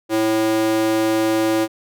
square tone with high-pass filter, 110 Hz, A2, in tune, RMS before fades -18 dBFS, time 0.09-1.68 s, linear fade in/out 50 ms, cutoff 390 Hz, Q 4.3, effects none

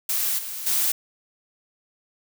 blue noise with level steps, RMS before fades -24 / -33 / -22 dBFS, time 0.09-0.92 s, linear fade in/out 5 ms, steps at 0.38 / 0.66 s, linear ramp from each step 10 ms, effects none

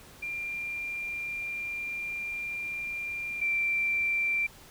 sine tone pair in turn, 2385 / 2352 Hz, D7 / D7, +26 / +2 cents, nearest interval unison, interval 24 cents, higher first, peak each -32 / -25 dBFS, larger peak second, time 0.22-3.41 / 3.41-4.47 s, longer first, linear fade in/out 10 ms, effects pink hiss -52 dBFS RMS until 4.7 s

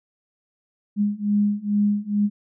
sine beating tone pair, 204.8 / 207.1 Hz, G#3 / G#3, -24 / -5 cents, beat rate 2.3 Hz, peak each -22 / -21 dBFS, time 0.96-2.3 s, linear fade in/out 50 ms, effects none

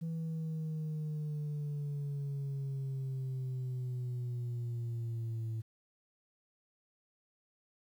sine exponential sweep, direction down, 164.81 to 111.4 Hz, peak -32 dBFS, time 0.01-5.62 s, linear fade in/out 20 ms, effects tanh soft clip ceiling -34 dBFS + 11-bit

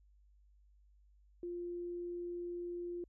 sine tone, 349.2 Hz, F4, in tune, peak -39 dBFS, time 1.43-3.04 s, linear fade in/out 2 ms, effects added 50 Hz sine -63 dBFS peak until 3.08 s

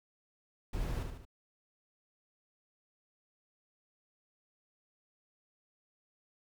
brown noise with echo, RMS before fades -36 dBFS, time 0.73-1.03 s, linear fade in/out 5 ms, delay 74 ms, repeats 3, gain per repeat -5 dB, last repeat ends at 1.252 s, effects none

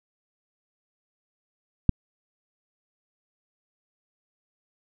click, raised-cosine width 5 ms, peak -4 dBFS, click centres 1.893 s, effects none

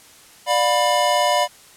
square chord, B diminished, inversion first, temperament just, 592.7 / 711.2 / 987.8 Hz, D5 / F5 / B5, +16 / +31 / 0 cents, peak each -21 dBFS, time 0.46-1.48 s, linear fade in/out 50 ms, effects white hiss -47 dBFS RMS until 1.76 s + low-pass 11000 Hz 12 dB/octave

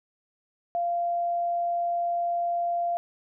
sine tone, 692 Hz, F5, 16 cents flat, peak -24 dBFS, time 0.75-2.97 s, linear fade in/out 0 ms, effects none

